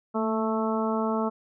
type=harmonic tone with a mistuned harmonic; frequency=220 Hz; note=A3; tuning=in tune; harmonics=1 / 2 / 3 / 4 / 5 / 6; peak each=-27 / -30 / -32 / -33 / -34 / -35 dBFS; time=0.14-1.3 s; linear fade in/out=20 ms; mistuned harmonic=1; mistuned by=+28 cents; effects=none